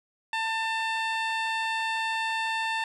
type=tone with low-pass filter; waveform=15% pulse; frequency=894 Hz; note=A5; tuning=27 cents sharp; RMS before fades=-29 dBFS; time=0.33-2.84 s; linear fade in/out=2 ms; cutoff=5500 Hz; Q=0.52; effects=none